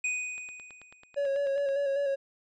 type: tone with exponential decay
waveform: square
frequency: 2489 Hz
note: D#7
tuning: in tune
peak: -27 dBFS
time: 0.04-1.29 s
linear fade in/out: 5 ms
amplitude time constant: 270 ms
type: click train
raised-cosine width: 0.3 ms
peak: -34 dBFS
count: 13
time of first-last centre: 0.38-1.689 s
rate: 9.17 Hz
type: tone with vibrato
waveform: triangle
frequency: 558 Hz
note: C#5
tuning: 11 cents sharp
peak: -24 dBFS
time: 1.16-2.16 s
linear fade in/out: 20 ms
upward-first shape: square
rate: 5 Hz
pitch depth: 29 cents each way
effects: resampled to 22050 Hz